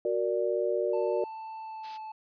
sine chord, Gb augmented, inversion none, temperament equal, 370 / 466.2 / 587.3 Hz, Gb4 / Bb4 / D5, 0 / 0 / 0 cents, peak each -30 dBFS, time 0.05-1.24 s, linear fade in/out 2 ms
triangle tone with pitch glide, 884 to 872.3 Hz, A5 to A5, +8 to -15 cents, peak -36 dBFS, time 0.93-2.12 s, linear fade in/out 5 ms, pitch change -23 cents, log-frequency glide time 1.6-1.96 s
blue noise, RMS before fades -40 dBFS, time 1.83-1.98 s, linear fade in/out 20 ms
effects resampled to 11025 Hz

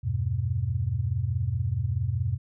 sine chord, E minor, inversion none, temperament just, 82.41 / 98.89 / 123.61 Hz, E2 / G2 / B2, 0 / +16 / +2 cents, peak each -31 / -28 / -28 dBFS, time 0.03-2.38 s, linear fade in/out 20 ms, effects none

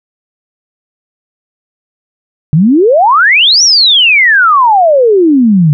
sine exponential two-way sweep, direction up then down, 142.3 to 5920 to 142.3 Hz, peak -3 dBFS, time 2.53-5.73 s, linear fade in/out 0 ms, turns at 3.63 s, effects none

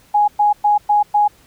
sine tone bursts, 830.6 Hz, G#5, in tune, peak -10 dBFS, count 5, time 0.14-1.28 s, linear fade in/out 10 ms, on 140 ms, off 110 ms, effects pink hiss -51 dBFS RMS until 1.46 s

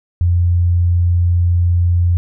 sine tone, 87.31 Hz, F2, in tune, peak -10 dBFS, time 0.21-2.17 s, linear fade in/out 0 ms, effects none

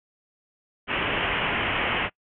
white low-pass noise, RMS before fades -26 dBFS, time 0.87-2.1 s, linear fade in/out 50 ms, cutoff 3100 Hz, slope 96 dB/octave, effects noise-tail reverb RT60 0.1 s tail -24 dB re dry

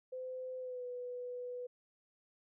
sine tone with pitch glide, 512 to 493.7 Hz, C5 to B4, -38 to -1 cents, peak -40 dBFS, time 0.12-1.67 s, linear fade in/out 10 ms, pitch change -63 cents, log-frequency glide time 0.59-0.85 s, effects none

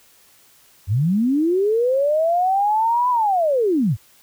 sine linear two-way sweep, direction up then down, 86 to 1006 to 86 Hz, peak -15 dBFS, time 0.87-3.97 s, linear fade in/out 50 ms, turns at 3.1 s, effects white hiss -53 dBFS RMS until 4.22 s

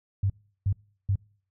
sine tone bursts, 98 Hz, G2, in tune, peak -21 dBFS, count 3, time 0.23-1.157 s, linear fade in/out 5 ms, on 69 ms, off 360 ms, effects noise-tail reverb RT60 0.5 s tail -25 dB re dry

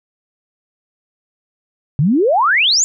sine exponential sweep, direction up, 130.8 to 7390 Hz, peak -10 dBFS, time 1.99-2.84 s, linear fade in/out 0 ms, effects none

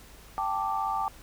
sine chord, G suspended second, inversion none, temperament equal, 784 / 880 / 1174.7 Hz, G5 / A5 / D6, 0 / 0 / 0 cents, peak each -31 dBFS, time 0.38-1.08 s, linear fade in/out 0 ms, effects added 50 Hz sine -52 dBFS peak until 1.22 s + pink hiss -52 dBFS RMS until 1.22 s

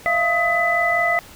sine tone cluster, 644 / 689 / 1262 / 1999 Hz, E5 / F5 / D#6 / B6, -41 / -24 / +24 / +20 cents, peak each -28 / -20 / -25 / -19 dBFS, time 0.06-1.19 s, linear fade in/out 0 ms, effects pink hiss -43 dBFS RMS until 1.35 s

